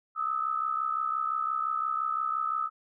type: tone pair together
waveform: sine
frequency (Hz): 1239.2 / 1305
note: D#6 / E6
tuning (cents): -7 / -18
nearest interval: minor second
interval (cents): 89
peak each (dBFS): -31 / -29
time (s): 0.15-2.7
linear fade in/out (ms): 50
effects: none